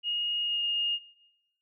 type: tone with pitch glide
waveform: sine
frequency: 2865 to 2842 Hz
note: F7 to F7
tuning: +44 to +30 cents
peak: -27 dBFS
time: 0.03-0.99 s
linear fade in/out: 50 ms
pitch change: -14 cents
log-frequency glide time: 0.41-0.63 s
effects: noise-tail reverb RT60 0.9 s tail -17 dB re dry